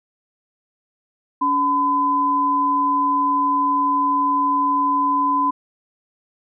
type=tone pair together; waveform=sine; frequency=283.7 / 1011 Hz; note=C#4 / B5; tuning=+40 / +40 cents; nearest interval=octave + minor seventh; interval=2200 cents; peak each=-24 / -16 dBFS; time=1.41-5.51 s; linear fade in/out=10 ms; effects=none